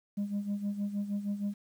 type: tone with tremolo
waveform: sine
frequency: 203.2 Hz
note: G#3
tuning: 38 cents flat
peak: -26 dBFS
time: 0.17-1.54 s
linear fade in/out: 10 ms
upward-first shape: sine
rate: 6.4 Hz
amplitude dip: 75%
effects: tanh soft clip ceiling -28 dBFS + 10-bit